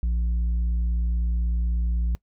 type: tone with tanh clipping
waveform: triangle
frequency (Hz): 58.1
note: A#1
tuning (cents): -5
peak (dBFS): -22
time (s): 0.03-2.15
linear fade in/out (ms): 0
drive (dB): 9
effects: noise-tail reverb RT60 0.1 s tail -22 dB re dry